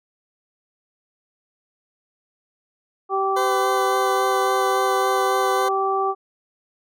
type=harmonic tone; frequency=387.8 Hz; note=G4; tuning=19 cents flat; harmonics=1 / 2 / 3; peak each=-23 / -23 / -23 dBFS; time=3.09-6.15 s; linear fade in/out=50 ms
type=tone with vibrato; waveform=20% pulse; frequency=508 Hz; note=B4; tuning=49 cents sharp; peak=-18 dBFS; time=3.36-5.69 s; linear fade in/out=10 ms; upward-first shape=sine; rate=3.6 Hz; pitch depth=13 cents each way
effects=none